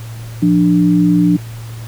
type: tone pair together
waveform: sine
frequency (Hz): 175 / 295.5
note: F3 / D4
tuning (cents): +4 / +11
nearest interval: major sixth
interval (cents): 907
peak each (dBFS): -11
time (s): 0.42-1.37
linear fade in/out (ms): 10
effects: added 114 Hz sine -26 dBFS peak until 1.87 s + pink hiss -38 dBFS RMS until 1.87 s